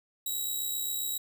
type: tone with amplitude modulation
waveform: 5% pulse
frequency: 3862 Hz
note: B7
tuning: 39 cents flat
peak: -21 dBFS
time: 0.26-1.18 s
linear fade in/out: 5 ms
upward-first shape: sine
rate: 67.5 Hz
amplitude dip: 40%
effects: none